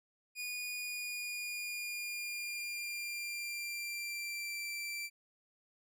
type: tone with pitch glide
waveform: sawtooth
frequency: 2455 to 2345 Hz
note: D#7 to D7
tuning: -24 to -3 cents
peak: -35 dBFS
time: 0.35-5.1 s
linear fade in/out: 50 ms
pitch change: -79 cents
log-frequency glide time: 0.74-4.69 s
effects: none